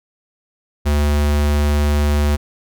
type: tone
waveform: square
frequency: 73.42 Hz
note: D2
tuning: in tune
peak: -14 dBFS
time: 0.85-2.37 s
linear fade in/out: 20 ms
effects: none